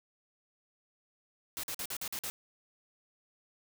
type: noise bursts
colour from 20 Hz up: white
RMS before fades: -38 dBFS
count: 7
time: 1.57-2.3 s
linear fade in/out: 0 ms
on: 64 ms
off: 47 ms
effects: none